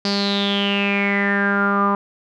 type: tone with low-pass filter sweep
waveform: sawtooth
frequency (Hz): 200.5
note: G3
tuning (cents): +39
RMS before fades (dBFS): -19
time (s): 0.05-1.95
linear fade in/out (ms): 2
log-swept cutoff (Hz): 4800 to 1100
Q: 9.9
effects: none